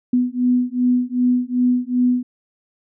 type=beating tone pair; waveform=sine; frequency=246.9 / 249.5 Hz; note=B3 / B3; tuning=0 / +18 cents; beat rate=2.6 Hz; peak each=-18 dBFS; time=0.13-2.23 s; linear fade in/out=5 ms; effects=none